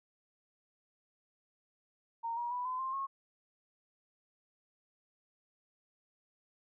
sine tone with pitch steps, 923 / 953.9 / 985.8 / 1018.8 / 1052.9 / 1088.2 Hz, A#5 / A#5 / B5 / C6 / C6 / C#6, -17 / +40 / -3 / -46 / +11 / -32 cents, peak -34 dBFS, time 2.23-3.07 s, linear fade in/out 20 ms, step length 140 ms, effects none

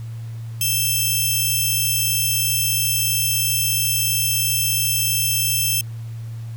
5% pulse tone pair together, 2637 / 3173 Hz, E7 / G7, 0 / +20 cents, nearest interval minor third, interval 320 cents, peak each -12 dBFS, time 0.61-5.81 s, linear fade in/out 2 ms, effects added 114 Hz sine -28 dBFS peak until 6.56 s + pink hiss -50 dBFS RMS until 6.56 s

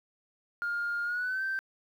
sine tone with pitch glide, 1412 to 1557.7 Hz, F6 to G6, +19 to -11 cents, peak -28 dBFS, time 0.62-1.59 s, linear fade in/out 0 ms, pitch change +170 cents, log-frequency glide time 1.04-1.43 s, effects tanh soft clip ceiling -26 dBFS + 10-bit

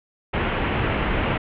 pink low-pass noise, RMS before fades -23 dBFS, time 0.33-1.38 s, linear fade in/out 10 ms, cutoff 3000 Hz, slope 48 dB/octave, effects none

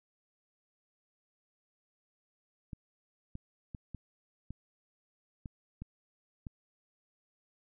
clicks, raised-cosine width 5 ms, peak -29 dBFS, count 8, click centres 2.732 / 3.354 / 3.748 / 3.947 / 4.506 / 5.458 / 5.82 / 6.468 s, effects none

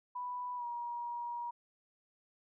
sine tone with pitch glide, 987.8 to 953.1 Hz, B5 to A#5, 0 to +38 cents, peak -37 dBFS, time 0.15-1.51 s, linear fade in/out 10 ms, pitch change -62 cents, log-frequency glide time 0.56-0.65 s, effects none

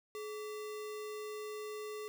sine tone with sample-and-hold, 424.9 Hz, G#4, 40 cents sharp, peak -40 dBFS, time 0.15-2.08 s, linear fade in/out 0 ms, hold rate 1575 Hz, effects none

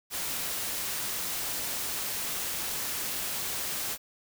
white noise, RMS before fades -33 dBFS, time 0.1-3.98 s, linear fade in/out 50 ms, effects none

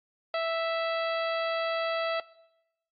harmonic tone, 659 Hz, E5, 1 cent flat, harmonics 1 / 2 / 3 / 4 / 5 / 6 / 7, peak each -28 / -34 / -38 / -40 / -42 / -44 / -45 dBFS, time 0.34-2.2 s, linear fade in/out 2 ms, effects noise-tail reverb RT60 0.9 s tail -21 dB re dry + AAC 48 kbps

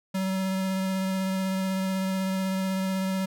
square tone with vibrato, 190 Hz, F#3, 46 cents sharp, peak -26 dBFS, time 0.14-3.26 s, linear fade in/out 10 ms, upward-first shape sine, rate 16 Hz, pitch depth 12 cents each way, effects none

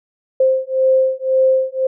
sine beating tone pair, 523.3 / 525.2 Hz, C5 / C5, 0 / +6 cents, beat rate 1.9 Hz, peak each -15 dBFS, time 0.4-1.87 s, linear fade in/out 5 ms, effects none

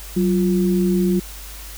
sine tone pair together, 187.7 / 350.5 Hz, F#3 / F4, +25 / +6 cents, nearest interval major seventh, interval 1081 cents, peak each -16 / -20 dBFS, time 0.16-1.2 s, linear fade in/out 10 ms, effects added 50 Hz sine -35 dBFS peak until 1.77 s + white hiss -38 dBFS RMS until 1.77 s

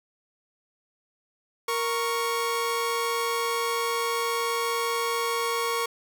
sawtooth tone pair together, 466.2 / 1108 Hz, A#4 / C#6, 0 / -1 cents, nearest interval octave + minor third, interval 1499 cents, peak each -24 dBFS, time 1.68-5.86 s, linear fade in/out 5 ms, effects 10-bit

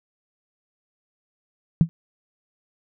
sine tone with exponential decay, 164.81 Hz, E3, in tune, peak -7 dBFS, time 1.81-1.89 s, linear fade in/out 0 ms, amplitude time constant 17 ms, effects none

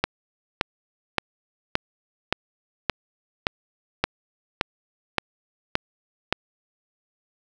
click train, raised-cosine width 0.3 ms, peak -3 dBFS, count 12, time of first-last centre 0.04-6.326 s, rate 1.75 Hz, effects none

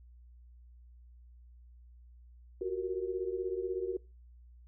sine tone cluster, 362.2 / 378.5 / 467.3 Hz, F#4 / F#4 / A#4, -37 / +39 / +4 cents, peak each -38 / -35 / -38 dBFS, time 2.61-3.97 s, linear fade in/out 5 ms, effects noise-tail reverb RT60 0.3 s tail -24 dB re dry + added 60 Hz sine -53 dBFS peak until 4.67 s

